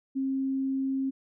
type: tone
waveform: sine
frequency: 267.9 Hz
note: C4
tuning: 41 cents sharp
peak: -26 dBFS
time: 0.15-1.11 s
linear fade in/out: 20 ms
effects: none